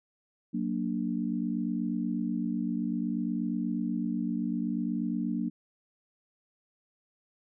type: chord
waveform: sine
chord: Gb augmented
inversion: none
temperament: equal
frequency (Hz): 185 / 233.1 / 293.7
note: Gb3 / Bb3 / D4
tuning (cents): 0 / 0 / 0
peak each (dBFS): -33 / -31 / -34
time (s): 0.53-5.5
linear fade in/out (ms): 20
effects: none